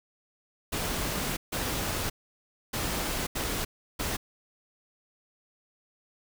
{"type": "noise bursts at uneven times", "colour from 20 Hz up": "pink", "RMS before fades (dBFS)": -31, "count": 5, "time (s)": [[0.72, 1.37], [1.52, 2.1], [2.73, 3.27], [3.35, 3.65], [3.99, 4.17]], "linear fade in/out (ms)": 10, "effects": []}